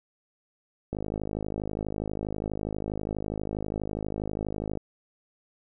click train, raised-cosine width 2 ms, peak -18 dBFS, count 202, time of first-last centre 0.93-4.773 s, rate 52.3 Hz, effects none

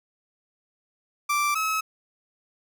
30% pulse tone pair in turn, 1173 / 1288.3 Hz, D6 / E6, -2 / -40 cents, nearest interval major second, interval 162 cents, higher second, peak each -19 / -21 dBFS, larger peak first, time 1.29-1.55 / 1.55-1.81 s, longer neither, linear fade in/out 10 ms, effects none

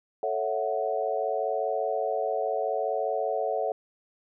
sine chord, F# minor seventh, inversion first, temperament equal, 440 / 554.4 / 659.3 / 740 Hz, A4 / C#5 / E5 / F#5, 0 / 0 / 0 / 0 cents, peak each -31 dBFS, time 0.23-3.72 s, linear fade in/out 2 ms, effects none

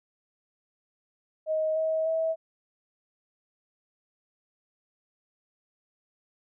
sine tone with pitch steps, 628 / 637.5 / 647.1 Hz, D#5 / D#5 / E5, +16 / +42 / -32 cents, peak -24 dBFS, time 1.46-2.36 s, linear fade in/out 50 ms, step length 300 ms, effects none

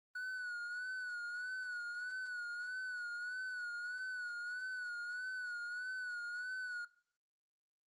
triangle tone with vibrato, 1470 Hz, F#6, 12 cents flat, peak -38 dBFS, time 0.15-6.85 s, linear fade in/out 5 ms, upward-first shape sine, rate 1.6 Hz, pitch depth 55 cents each way, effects noise-tail reverb RT60 0.6 s tail -22 dB re dry + Opus 24 kbps

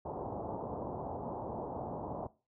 white low-pass noise, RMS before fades -40 dBFS, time 0.05-2.27 s, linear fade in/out 5 ms, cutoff 930 Hz, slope 48 dB/octave, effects noise-tail reverb RT60 0.3 s tail -18 dB re dry + high-pass 60 Hz 12 dB/octave

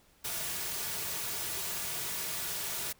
white noise with comb filter, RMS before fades -36 dBFS, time 0.24-2.93 s, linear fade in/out 10 ms, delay 3.8 ms, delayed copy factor -0.55, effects pink hiss -64 dBFS RMS until 2.99 s

